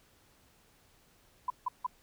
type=tone bursts; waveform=sine; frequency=1000 Hz; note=B5; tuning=21 cents sharp; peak=-28 dBFS; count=3; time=1.48-1.866 s; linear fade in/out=5 ms; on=22 ms; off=160 ms; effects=pink hiss -65 dBFS RMS until 2.02 s